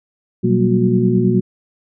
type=tone cluster; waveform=sine; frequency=122.2 / 183.3 / 192.8 / 234.2 / 364.6 Hz; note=B2 / F#3 / G3 / A#3 / F#4; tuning=-18 / -16 / -28 / +8 / -25 cents; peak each=-18 dBFS; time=0.43-1.41 s; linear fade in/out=20 ms; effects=none